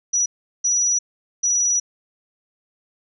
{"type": "tone bursts at uneven times", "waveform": "sine", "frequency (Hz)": 5860, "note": "F#8", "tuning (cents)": -18, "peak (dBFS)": -16, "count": 3, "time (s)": [[0.13, 0.26], [0.64, 0.99], [1.43, 1.8]], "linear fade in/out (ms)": 10, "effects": []}